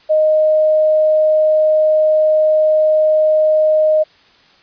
sine tone, 620 Hz, D#5, 6 cents flat, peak -9 dBFS, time 0.09-4.04 s, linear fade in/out 20 ms, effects white hiss -49 dBFS RMS until 4.62 s + resampled to 11025 Hz

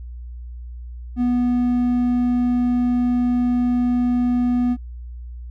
triangle tone, 245.3 Hz, B3, 12 cents flat, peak -14 dBFS, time 1.16-4.77 s, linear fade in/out 50 ms, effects added 60 Hz sine -31 dBFS peak until 5.5 s

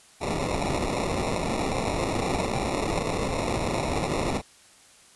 violet noise with sample-and-hold, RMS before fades -27 dBFS, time 0.2-4.42 s, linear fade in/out 50 ms, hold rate 1575 Hz, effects white hiss -54 dBFS RMS until 5.15 s + resampled to 24000 Hz

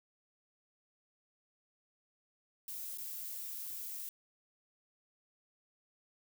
violet noise with dropouts, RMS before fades -43 dBFS, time 2.68-4.09 s, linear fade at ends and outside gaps 1 ms, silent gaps 2.974-2.983 s, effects none

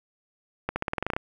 accelerating click train, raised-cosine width 0.5 ms, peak -12 dBFS, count 11, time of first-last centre 0.69-1.165 s, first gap 70 ms, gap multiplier 0.91, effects 8-bit

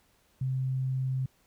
sine tone, 131 Hz, C3, 2 cents sharp, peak -27 dBFS, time 0.41-1.26 s, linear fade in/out 5 ms, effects pink hiss -67 dBFS RMS until 1.46 s

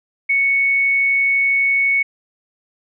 sine tone, 2217 Hz, C#7, in tune, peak -13 dBFS, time 0.29-2.03 s, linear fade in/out 10 ms, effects none

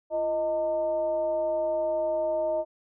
sine tone with frequency modulation, 624 Hz, D#5, 5 cents sharp, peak -24 dBFS, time 0.1-2.65 s, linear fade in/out 50 ms, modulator 282 Hz, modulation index 0.47, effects none

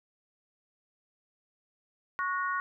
sine chord, F# major, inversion second, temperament equal with one note detuned, 1108.7 / 1456.2 / 1864.7 Hz, C#6 / F#6 / A#6, 0 / -28 / 0 cents, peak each -31 / -33 / -37 dBFS, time 2.19-2.6 s, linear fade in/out 0 ms, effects none

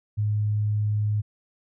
sine tone, 105.3 Hz, G#2, 24 cents sharp, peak -21 dBFS, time 0.17-1.22 s, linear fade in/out 20 ms, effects none

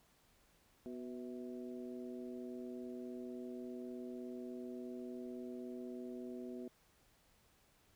harmonic tone with a mistuned harmonic, 123.47 Hz, B2, in tune, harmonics 2 / 3 / 4 / 5, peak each -46 / -48 / -56 / -56 dBFS, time 0.86-6.68 s, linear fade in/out 0 ms, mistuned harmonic 5, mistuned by +85 cents, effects pink hiss -71 dBFS RMS until 7.95 s

